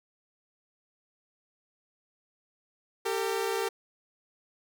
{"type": "tone pair together", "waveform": "sawtooth", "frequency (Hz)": [392.6, 453.6], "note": ["G4", "A#4"], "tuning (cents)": [3, -47], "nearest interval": "minor third", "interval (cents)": 250, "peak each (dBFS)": -27, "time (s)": [3.05, 3.69], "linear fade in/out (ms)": 10, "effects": []}